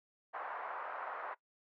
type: band-pass noise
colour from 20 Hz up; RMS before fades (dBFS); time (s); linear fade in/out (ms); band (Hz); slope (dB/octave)
pink; -43; 0.33-1.35; 20; 670 to 1500; 24
effects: noise-tail reverb RT60 0.1 s tail -19 dB re dry